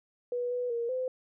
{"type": "tone with pitch steps", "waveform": "sine", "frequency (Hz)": [488, 492.8, 468.7, 512], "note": ["B4", "B4", "A#4", "C5"], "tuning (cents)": [-21, -4, 9, -38], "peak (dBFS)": -29, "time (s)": [0.32, 1.08], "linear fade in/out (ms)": 2, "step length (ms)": 190, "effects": []}